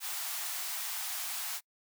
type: high-pass noise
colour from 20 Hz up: white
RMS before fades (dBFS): -37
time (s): 0-1.61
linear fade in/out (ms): 50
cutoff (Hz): 660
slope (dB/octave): 96
effects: noise-tail reverb RT60 0.1 s tail -26 dB re dry